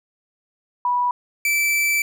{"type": "tone pair in turn", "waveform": ["sine", "45% pulse"], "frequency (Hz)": [980, 2323], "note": ["B5", "D7"], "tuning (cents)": [-14, -20], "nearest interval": "octave + minor third", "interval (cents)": 1494, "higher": "second", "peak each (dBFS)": -17, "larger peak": "neither", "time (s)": [[0.85, 1.11], [1.45, 2.02]], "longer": "second", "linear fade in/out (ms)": 2, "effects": []}